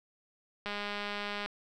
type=click train; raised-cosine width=0.3 ms; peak=-21 dBFS; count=165; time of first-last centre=0.66-1.46 s; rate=205 Hz; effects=none